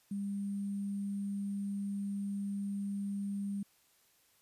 sine tone with sample-and-hold, 200 Hz, G3, 35 cents sharp, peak -34 dBFS, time 0.11-3.63 s, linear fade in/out 5 ms, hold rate 8820 Hz, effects white hiss -69 dBFS RMS until 4.41 s + resampled to 32000 Hz

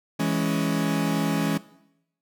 40% pulse chord, C# minor, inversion first, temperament equal, 164.81 / 207.7 / 277.2 Hz, E3 / G#3 / C#4, 0 / 0 / 0 cents, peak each -26 dBFS, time 0.19-1.58 s, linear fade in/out 10 ms, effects noise-tail reverb RT60 0.8 s tail -18 dB re dry

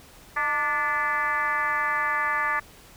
sine tone with frequency modulation, 1461 Hz, F#6, 22 cents flat, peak -22 dBFS, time 0.36-2.6 s, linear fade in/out 10 ms, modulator 283 Hz, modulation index 2, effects pink hiss -50 dBFS RMS until 2.96 s

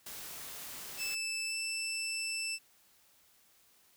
white noise, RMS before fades -45 dBFS, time 0.06-1.15 s, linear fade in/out 5 ms
20% pulse tone with pitch glide, 2637 to 2654 Hz, E7 to E7, 0 to +11 cents, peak -29 dBFS, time 0.97-2.59 s, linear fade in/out 50 ms, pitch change +11 cents, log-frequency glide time 1.46-1.56 s
effects white hiss -66 dBFS RMS until 3.96 s

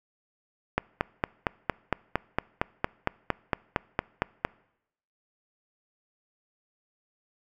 click train, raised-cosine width 0.5 ms, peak -8 dBFS, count 17, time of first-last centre 0.78-4.45 s, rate 4.36 Hz, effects noise-tail reverb RT60 0.8 s tail -24 dB re dry

